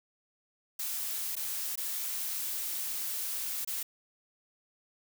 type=noise with dropouts; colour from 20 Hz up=blue; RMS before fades=-35 dBFS; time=0.79-3.83 s; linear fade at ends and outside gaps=5 ms; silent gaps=1.355-1.365 / 1.757-1.775 / 3.648-3.674 s; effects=none